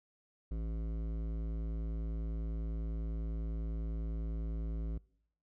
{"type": "tone with hard clipping", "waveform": "sine", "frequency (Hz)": 55, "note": "A1", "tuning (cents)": 0, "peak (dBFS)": -37, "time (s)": [0.51, 4.98], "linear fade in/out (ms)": 5, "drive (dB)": 14, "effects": ["noise-tail reverb RT60 0.7 s tail -24 dB re dry"]}